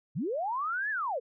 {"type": "linear two-way sweep", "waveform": "sine", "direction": "up then down", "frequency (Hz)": [110, 1776, 431.6], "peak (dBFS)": -29, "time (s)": [0.15, 1.2], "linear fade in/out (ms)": 20, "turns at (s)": 0.9, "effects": []}